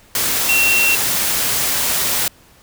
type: tone in noise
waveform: sine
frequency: 2725 Hz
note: F7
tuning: 43 cents flat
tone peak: -13 dBFS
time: 0.49-0.95 s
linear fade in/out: 2 ms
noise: white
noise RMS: -18 dBFS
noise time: 0.15-2.28 s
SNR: +2 dB
effects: pink hiss -49 dBFS RMS until 2.62 s